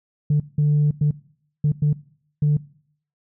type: tone bursts at uneven times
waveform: sine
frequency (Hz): 148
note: D3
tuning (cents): +14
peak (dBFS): -13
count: 6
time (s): 0.3-0.4 / 0.58-0.91 / 1.01-1.11 / 1.64-1.72 / 1.82-1.93 / 2.42-2.57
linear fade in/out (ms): 5
effects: noise-tail reverb RT60 0.6 s tail -21 dB re dry + tanh soft clip ceiling -12 dBFS